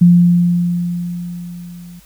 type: tone with level ramp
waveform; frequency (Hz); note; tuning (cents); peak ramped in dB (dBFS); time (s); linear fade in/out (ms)
sine; 174.61; F3; 0; -3 to -33; 0.01-2; 10
effects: added 50 Hz sine -48 dBFS peak until 2.05 s + white hiss -48 dBFS RMS until 2.05 s